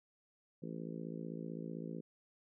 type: harmonic tone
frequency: 55.7 Hz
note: A1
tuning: 22 cents sharp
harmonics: 3 / 4 / 5 / 6 / 7 / 8 / 9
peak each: -45 / -47 / -49 / -51 / -52 / -53 / -54 dBFS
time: 0.62-2.01 s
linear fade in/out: 10 ms
effects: none